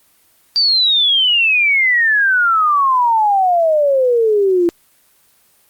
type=exponential sweep; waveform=sine; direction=down; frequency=4699 to 336.9 Hz; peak=-10 dBFS; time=0.56-4.69 s; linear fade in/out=0 ms; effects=white hiss -54 dBFS RMS until 5.69 s + Opus 24 kbps